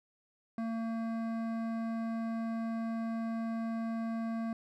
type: tone with hard clipping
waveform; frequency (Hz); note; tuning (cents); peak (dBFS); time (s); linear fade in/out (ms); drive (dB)
sine; 227; A#3; -46; -35; 0.58-4.53; 2; 13
effects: none